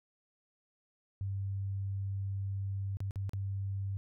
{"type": "tone with dropouts", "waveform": "sine", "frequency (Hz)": 98, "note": "G2", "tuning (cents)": 0, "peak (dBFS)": -33, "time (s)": [1.21, 3.97], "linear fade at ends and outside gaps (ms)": 0, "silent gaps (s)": [[2.97, 3.004], [3.109, 3.158], [3.294, 3.334]], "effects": []}